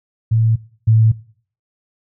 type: tone pair in turn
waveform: sine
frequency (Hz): 112.3 / 111.07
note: A2 / A2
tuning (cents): +36 / +17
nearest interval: unison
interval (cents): 19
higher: first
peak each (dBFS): -11 / -8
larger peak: second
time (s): 0.31-0.56 / 0.87-1.12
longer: neither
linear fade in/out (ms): 10
effects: noise-tail reverb RT60 0.5 s tail -20 dB re dry